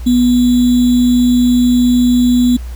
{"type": "tone with sample-and-hold", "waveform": "sine", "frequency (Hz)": 245.6, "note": "B3", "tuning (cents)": -9, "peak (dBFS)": -7, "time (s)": [0.06, 2.57], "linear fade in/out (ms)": 10, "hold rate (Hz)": 3675, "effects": ["added 60 Hz sine -22 dBFS peak until 2.75 s", "pink hiss -41 dBFS RMS until 2.75 s"]}